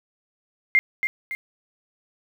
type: tone with echo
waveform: sine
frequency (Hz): 2109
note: C7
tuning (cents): +13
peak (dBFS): -13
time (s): 0.75-0.79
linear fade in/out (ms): 0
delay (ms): 280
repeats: 2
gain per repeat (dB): -7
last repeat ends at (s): 1.35
effects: 8-bit